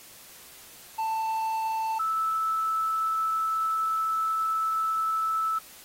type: tone pair in turn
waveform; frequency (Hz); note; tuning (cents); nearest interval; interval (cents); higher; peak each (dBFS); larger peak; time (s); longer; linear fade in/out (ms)
triangle / sine; 887 / 1311.8; A5 / E6; +14 / -9; perfect fifth; 677; second; -24; neither; 0.98-1.99 / 1.99-5.59; second; 10
effects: white hiss -49 dBFS RMS until 5.84 s + AAC 48 kbps